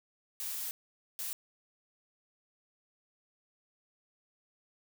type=noise bursts at uneven times; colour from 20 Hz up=blue; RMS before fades=-38 dBFS; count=2; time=0.4-0.71 / 1.19-1.33 s; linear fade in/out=0 ms; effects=none